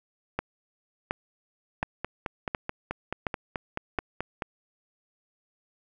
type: two click trains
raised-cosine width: 0.5 ms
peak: -12 / -15 dBFS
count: 6 / 13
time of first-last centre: 0.39-3.987 / 1.83-4.422 s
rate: 1.39 / 4.63 Hz
effects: none